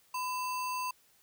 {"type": "tone with sample-and-hold", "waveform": "sine", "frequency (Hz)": 1007, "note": "B5", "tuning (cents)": 33, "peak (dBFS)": -32, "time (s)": [0.14, 0.91], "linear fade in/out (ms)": 5, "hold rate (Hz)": 3675, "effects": ["white hiss -66 dBFS RMS until 1.22 s"]}